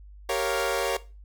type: chord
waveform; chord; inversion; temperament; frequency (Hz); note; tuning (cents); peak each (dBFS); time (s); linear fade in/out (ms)
sawtooth; G half-diminished seventh; none; equal; 392 / 466.2 / 554.4 / 698.5; G4 / Bb4 / Db5 / F5; 0 / 0 / 0 / 0; -28 / -25 / -25 / -29; 0.29-0.97; 5
effects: noise-tail reverb RT60 0.3 s tail -17 dB re dry + added 50 Hz sine -44 dBFS peak until 1.24 s